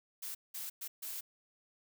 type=noise bursts at uneven times; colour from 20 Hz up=blue; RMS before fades=-42 dBFS; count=4; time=0.22-0.35 / 0.54-0.7 / 0.81-0.88 / 1.02-1.21 s; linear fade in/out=10 ms; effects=none

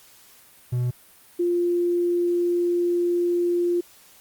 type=tone pair in turn; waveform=triangle / sine; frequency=123.47 / 349.2 Hz; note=B2 / F4; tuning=0 / 0 cents; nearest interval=octave + tritone; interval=1800 cents; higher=second; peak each=-19 dBFS; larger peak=neither; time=0.72-0.91 / 1.39-3.81 s; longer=second; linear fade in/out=10 ms; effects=white hiss -52 dBFS RMS until 4.2 s + Opus 48 kbps

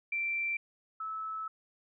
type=tone pair in turn; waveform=sine; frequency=2349 / 1303.6 Hz; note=D7 / E6; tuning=0 / -20 cents; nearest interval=minor seventh; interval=1020 cents; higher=first; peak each=-30 / -35 dBFS; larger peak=first; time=0.12-0.57 / 1-1.48 s; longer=second; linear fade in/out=5 ms; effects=none

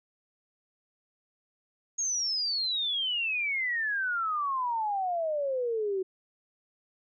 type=exponential sweep; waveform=sine; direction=down; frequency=6645 to 369.2 Hz; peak=-27 dBFS; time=1.98-6.03 s; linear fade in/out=10 ms; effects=none

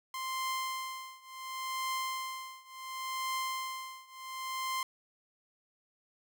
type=tone with tremolo; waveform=sawtooth; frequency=1046 Hz; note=C6; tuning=1 cent flat; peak=-28 dBFS; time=0.14-4.83 s; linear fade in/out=2 ms; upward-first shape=triangle; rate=0.7 Hz; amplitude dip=95%; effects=none

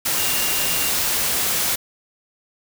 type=tone in noise; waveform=sine; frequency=2794 Hz; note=F7; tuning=in tune; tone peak=-29 dBFS; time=0.17-0.9 s; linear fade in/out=10 ms; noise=white; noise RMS=-21 dBFS; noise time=0.05-1.76 s; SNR=-11 dB; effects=none

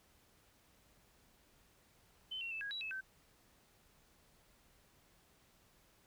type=tone with pitch steps; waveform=sine; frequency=3060 / 2731 / 2633 / 1645 / 3907 / 2598 / 1544 Hz; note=G7 / F7 / E7 / G#6 / B7 / E7 / G6; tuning=-42 / -39 / -3 / -17 / -19 / -26 / -27 cents; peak=-40 dBFS; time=2.31-3.01 s; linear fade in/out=10 ms; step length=100 ms; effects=pink hiss -69 dBFS RMS until 6.06 s

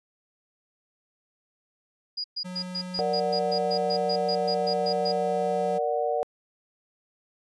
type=tone bursts; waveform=sine; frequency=4885 Hz; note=D#8; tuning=33 cents flat; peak=-28 dBFS; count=16; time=2.17-5.122 s; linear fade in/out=10 ms; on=72 ms; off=120 ms
type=tone; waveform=square; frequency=182 Hz; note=F#3; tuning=28 cents flat; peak=-35 dBFS; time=2.44-5.79 s; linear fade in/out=20 ms
type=chord; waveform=sine; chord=Bb augmented; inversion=none; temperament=equal; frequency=466.2 / 587.3 / 740 Hz; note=Bb4 / D5 / F#5; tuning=0 / 0 / 0 cents; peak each=-28 dBFS; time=2.99-6.23 s; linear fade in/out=0 ms
effects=resampled to 24000 Hz

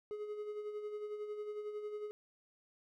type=tone with tremolo; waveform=triangle; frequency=420.1 Hz; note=G#4; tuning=20 cents sharp; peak=-36 dBFS; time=0.11-2.11 s; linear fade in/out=0 ms; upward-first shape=sine; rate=11 Hz; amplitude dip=50%; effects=none

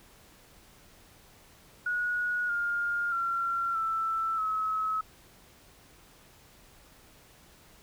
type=tone with pitch steps; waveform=sine; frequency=1455 / 1411.1 / 1368.6 / 1327.3 / 1287.3 Hz; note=F#6 / F6 / F6 / E6 / E6; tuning=-29 / +17 / -35 / +12 / -41 cents; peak=-27 dBFS; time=1.86-5.01 s; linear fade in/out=5 ms; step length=630 ms; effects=pink hiss -57 dBFS RMS until 7.82 s

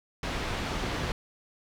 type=low-pass noise; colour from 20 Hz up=pink; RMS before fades=-32 dBFS; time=0.23-1.12 s; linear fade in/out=2 ms; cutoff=4100 Hz; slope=12 dB/octave; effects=none

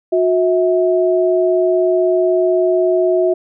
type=tone pair together; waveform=sine; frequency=363.1 / 647 Hz; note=F#4 / E5; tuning=-33 / -32 cents; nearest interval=minor seventh; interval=1001 cents; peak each=-13 / -15 dBFS; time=0.12-3.34 s; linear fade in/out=10 ms; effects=none

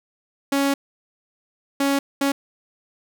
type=tone bursts at uneven times; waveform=sawtooth; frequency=277.9 Hz; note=C#4; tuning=4 cents sharp; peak=-14 dBFS; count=3; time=0.52-0.74 / 1.8-1.99 / 2.21-2.32 s; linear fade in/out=5 ms; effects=none

